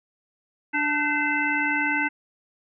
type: harmonic tone with a mistuned harmonic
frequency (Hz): 293.7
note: D4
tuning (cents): 0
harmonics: 1 / 3 / 5 / 7 / 9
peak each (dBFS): -29 / -29 / -26 / -26 / -30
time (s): 0.73-2.09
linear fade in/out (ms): 20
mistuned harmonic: 5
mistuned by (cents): +66
effects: none